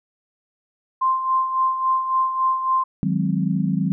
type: tone with tremolo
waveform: sine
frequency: 1046.5 Hz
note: C6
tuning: in tune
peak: -15 dBFS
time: 1.01-2.84 s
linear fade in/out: 10 ms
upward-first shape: sine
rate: 3.6 Hz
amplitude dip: 60%
type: chord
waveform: sine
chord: Ab dominant seventh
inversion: second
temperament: equal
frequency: 155.56 / 185 / 207.7 / 261.6 Hz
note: Eb3 / Gb3 / Ab3 / C4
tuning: 0 / 0 / 0 / 0 cents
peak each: -24 / -21 / -26 / -27 dBFS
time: 3.03-3.92 s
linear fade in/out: 0 ms
effects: none